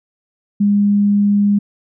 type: tone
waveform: sine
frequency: 203.7 Hz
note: G#3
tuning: 33 cents flat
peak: -10 dBFS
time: 0.6-1.59 s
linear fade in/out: 10 ms
effects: none